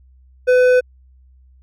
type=tone with hard clipping; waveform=sine; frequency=502 Hz; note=B4; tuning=28 cents sharp; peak=-11 dBFS; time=0.47-0.81 s; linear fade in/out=20 ms; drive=8 dB; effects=added 64 Hz sine -46 dBFS peak until 1.62 s